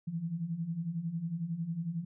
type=beating tone pair; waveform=sine; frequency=159.3 / 170.3 Hz; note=D#3 / F3; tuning=+41 / -43 cents; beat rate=11 Hz; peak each=-39 / -34 dBFS; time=0.07-2.05 s; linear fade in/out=10 ms; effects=none